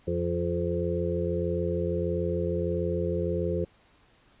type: harmonic tone with a mistuned harmonic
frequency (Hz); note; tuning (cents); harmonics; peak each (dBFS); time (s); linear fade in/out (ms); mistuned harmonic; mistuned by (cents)
86.6; F2; -14; 1 / 2 / 4 / 5 / 6; -32 / -32 / -32 / -32 / -32; 0.07-3.65; 10; 4; +25
effects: pink hiss -61 dBFS RMS until 4.4 s + resampled to 8000 Hz